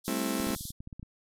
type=band-pass noise; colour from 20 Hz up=white; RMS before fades=-42 dBFS; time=0.04-0.72 s; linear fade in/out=20 ms; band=3300 to 14000 Hz; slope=96 dB/octave
type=chord; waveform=35% pulse; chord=A minor seventh; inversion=third; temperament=just; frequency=198 / 220 / 264 / 330 Hz; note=G3 / A3 / C4 / E4; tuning=+18 / 0 / +16 / +2 cents; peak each=-34 / -34 / -32 / -34 dBFS; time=0.08-0.55 s; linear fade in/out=0 ms
type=clicks; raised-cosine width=5 ms; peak=-30 dBFS; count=12; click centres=0.402 / 0.469 / 0.504 / 0.562 / 0.609 / 0.654 / 0.705 / 0.805 / 0.874 / 0.928 / 0.996 / 1.029 s
effects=none